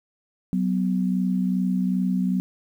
sine tone pair together, 186.76 / 249.3 Hz, F#3 / B3, +16 / +16 cents, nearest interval perfect fourth, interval 500 cents, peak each -21 / -26 dBFS, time 0.53-2.4 s, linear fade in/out 0 ms, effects 9-bit

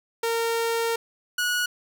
sawtooth tone pair in turn, 460 / 1460.4 Hz, A#4 / F#6, -23 / -23 cents, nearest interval octave + minor sixth, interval 2000 cents, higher second, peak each -19 dBFS, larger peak neither, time 0.23-0.96 / 1.38-1.66 s, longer first, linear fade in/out 5 ms, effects none

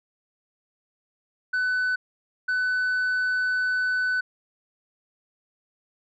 sine tone pair in turn, 1500 / 1500 Hz, F#6 / F#6, +23 / +23 cents, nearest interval unison, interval 0 cents, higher neither, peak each -19 dBFS, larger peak neither, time 1.53-1.96 / 2.48-4.21 s, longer second, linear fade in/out 10 ms, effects tanh soft clip ceiling -21 dBFS

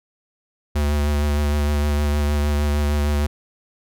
square tone with vibrato, 73.4 Hz, D2, in tune, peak -18 dBFS, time 0.75-3.27 s, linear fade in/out 10 ms, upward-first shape triangle, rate 6.5 Hz, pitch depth 27 cents each way, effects none

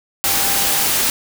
sine tone in noise, 796 Hz, G5, 26 cents sharp, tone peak -28 dBFS, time 0.24-0.87 s, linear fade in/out 0 ms, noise white, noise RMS -17 dBFS, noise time 0.24-1.1 s, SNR -14 dB, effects none

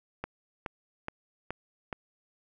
click train, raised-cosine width 0.5 ms, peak -19 dBFS, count 5, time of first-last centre 0.24-1.928 s, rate 2.37 Hz, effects none

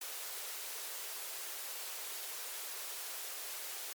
white high-pass noise, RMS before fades -43 dBFS, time 0.01-3.93 s, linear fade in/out 5 ms, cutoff 360 Hz, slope 48 dB/octave, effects MP3 96 kbps

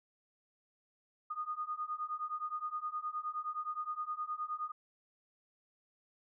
sine beating tone pair, 1226 / 1235.6 Hz, D#6 / D#6, -26 / -12 cents, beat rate 9.6 Hz, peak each -40 / -39 dBFS, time 1.3-4.72 s, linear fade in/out 10 ms, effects none

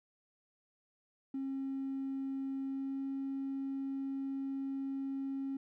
triangle tone with pitch glide, 270 to 271.6 Hz, C#4 to C#4, -45 to -35 cents, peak -32 dBFS, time 1.34-5.57 s, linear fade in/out 5 ms, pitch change +10 cents, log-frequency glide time 2.67-3.04 s, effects tanh soft clip ceiling -32 dBFS

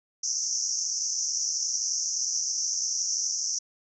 white band-pass noise, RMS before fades -29 dBFS, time 0.23-3.59 s, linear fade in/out 10 ms, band 5500 to 6300 Hz, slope 96 dB/octave, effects none

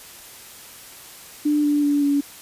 sine tone with pitch steps, 296.5 / 292.4 / 288.4 / 284.4 Hz, D4 / D4 / D4 / C#4, +17 / -7 / -31 / +45 cents, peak -16 dBFS, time 1.45-2.21 s, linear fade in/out 10 ms, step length 190 ms, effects white hiss -42 dBFS RMS until 2.41 s + resampled to 32000 Hz

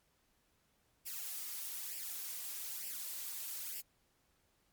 blue noise with flanger, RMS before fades -43 dBFS, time 1.05-3.82 s, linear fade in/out 20 ms, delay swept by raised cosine 0.38 to 4.18 ms, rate 1.1 Hz, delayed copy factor +0.7, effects pink hiss -75 dBFS RMS until 4.72 s + MP3 96 kbps

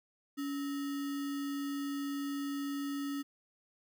sine tone with sample-and-hold, 281.7 Hz, C#4, 28 cents sharp, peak -34 dBFS, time 0.37-3.23 s, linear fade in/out 20 ms, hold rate 1575 Hz, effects none

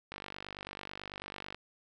click train, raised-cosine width 0.3 ms, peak -25 dBFS, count 71, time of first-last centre 0.12-1.546 s, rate 49.1 Hz, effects none

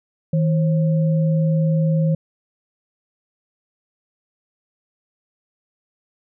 sine tone pair together, 159.9 / 536.3 Hz, D#3 / C5, +48 / +43 cents, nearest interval octave + major sixth, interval 2095 cents, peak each -15 / -26 dBFS, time 0.33-2.15 s, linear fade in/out 5 ms, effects none

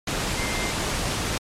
sine tone in noise, 2093 Hz, C7, in tune, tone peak -32 dBFS, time 0.37-0.71 s, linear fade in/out 5 ms, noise pink, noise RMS -26 dBFS, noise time 0.07-1.38 s, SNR -9 dB, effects low-pass 9000 Hz 12 dB/octave + MP3 64 kbps

